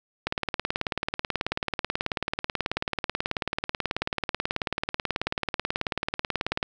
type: click train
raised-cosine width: 0.3 ms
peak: -10 dBFS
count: 118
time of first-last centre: 0.27-6.629 s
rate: 18.4 Hz
effects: none